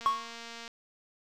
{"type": "click train", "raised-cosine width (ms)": 0.2, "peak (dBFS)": -27, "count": 156, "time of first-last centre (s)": [0.01, 0.678], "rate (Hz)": 232}
{"type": "tone with exponential decay", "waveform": "triangle", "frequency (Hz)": 1104, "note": "C#6", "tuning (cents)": -7, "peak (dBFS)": -18, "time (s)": [0.06, 0.35], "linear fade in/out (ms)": 0, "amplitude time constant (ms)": 62}
{"effects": []}